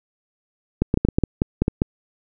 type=clicks; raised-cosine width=3 ms; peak=-4 dBFS; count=11; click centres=0.82 / 0.941 / 0.974 / 1.05 / 1.087 / 1.185 / 1.237 / 1.419 / 1.62 / 1.681 / 1.819 s; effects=none